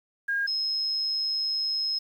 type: tone pair in turn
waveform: sine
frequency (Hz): 1622 / 5150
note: G#6 / E8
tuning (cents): -41 / -41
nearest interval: octave + minor sixth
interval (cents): 2000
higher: second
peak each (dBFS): -24 / -25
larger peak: first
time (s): 0.28-0.47 / 0.47-1.99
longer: second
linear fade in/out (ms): 10
effects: 9-bit